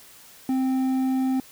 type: tone with hard clipping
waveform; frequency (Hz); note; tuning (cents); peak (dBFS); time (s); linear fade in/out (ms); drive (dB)
triangle; 261.6; C4; 0; -22; 0.49-1.4; 2; 9
effects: white hiss -49 dBFS RMS until 1.51 s